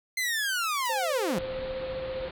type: linear sweep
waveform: sawtooth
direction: down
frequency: 2087 to 149.9 Hz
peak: -23 dBFS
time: 0.17-1.39 s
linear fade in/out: 5 ms
type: noise with exponential decay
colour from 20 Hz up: blue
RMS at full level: -38 dBFS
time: 0.85-1.13 s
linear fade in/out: 5 ms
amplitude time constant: 60 ms
type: tone with tremolo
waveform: sine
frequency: 522 Hz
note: C5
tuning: 4 cents flat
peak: -30 dBFS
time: 0.89-2.29 s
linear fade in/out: 10 ms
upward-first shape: sine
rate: 15 Hz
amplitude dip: 35%
type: low-pass noise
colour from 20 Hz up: pink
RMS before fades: -41 dBFS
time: 1.37-2.31 s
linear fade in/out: 5 ms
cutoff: 4400 Hz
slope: 96 dB/octave
effects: none